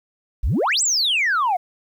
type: exponential two-way sweep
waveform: sine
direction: up then down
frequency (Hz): 41.2 to 8220 to 687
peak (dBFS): -15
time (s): 0.43-1.57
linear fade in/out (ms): 10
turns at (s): 0.82
effects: tanh soft clip ceiling -14 dBFS + 9-bit